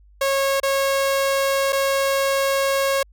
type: tone with dropouts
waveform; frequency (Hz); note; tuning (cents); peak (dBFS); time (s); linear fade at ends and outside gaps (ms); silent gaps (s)
sawtooth; 547; C#5; -23; -14; 0.21-3.03; 5; 0.601-0.631 / 1.724-1.728
effects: added 50 Hz sine -48 dBFS peak until 3.12 s